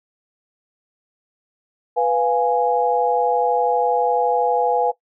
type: chord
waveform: sine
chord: F diminished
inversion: second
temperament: equal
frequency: 493.9 / 698.5 / 830.6 Hz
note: Cb5 / F5 / Ab5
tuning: 0 / 0 / 0 cents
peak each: -19 / -22 / -19 dBFS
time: 1.96-4.92 s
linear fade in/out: 20 ms
effects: noise-tail reverb RT60 0.1 s tail -17 dB re dry